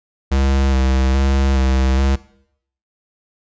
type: tone with vibrato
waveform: square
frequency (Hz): 66.6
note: C2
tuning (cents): +31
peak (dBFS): -14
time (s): 0.31-2.16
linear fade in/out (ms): 10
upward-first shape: square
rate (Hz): 1.2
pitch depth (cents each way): 25
effects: noise-tail reverb RT60 0.7 s tail -19 dB re dry + resampled to 16000 Hz